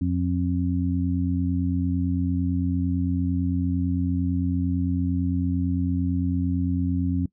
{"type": "harmonic tone", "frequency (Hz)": 88.9, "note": "F2", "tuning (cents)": 31, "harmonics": [1, 2, 3], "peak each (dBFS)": [-25, -27, -25], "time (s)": [0.01, 7.26], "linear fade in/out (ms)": 5, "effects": ["noise-tail reverb RT60 0.1 s tail -21 dB re dry"]}